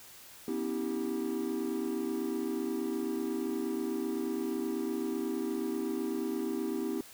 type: tone cluster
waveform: triangle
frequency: 246.6 / 274.8 / 321.9 / 392.1 Hz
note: B3 / C#4 / E4 / G4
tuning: -2 / -15 / -41 / 0 cents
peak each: -34 / -37 / -33 / -34 dBFS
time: 0.48-7.01 s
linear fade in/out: 2 ms
effects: tanh soft clip ceiling -22 dBFS + white hiss -52 dBFS RMS until 7.13 s